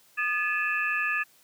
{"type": "tone cluster", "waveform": "sine", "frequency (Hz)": [1224, 1716, 2467, 2648], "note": ["D#6", "A6", "D#7", "E7"], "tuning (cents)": [-29, -44, -15, 7], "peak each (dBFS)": [-33, -27, -34, -31], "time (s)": [0.17, 1.24], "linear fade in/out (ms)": 20, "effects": ["white hiss -60 dBFS RMS until 1.43 s", "high-pass 100 Hz 12 dB/octave"]}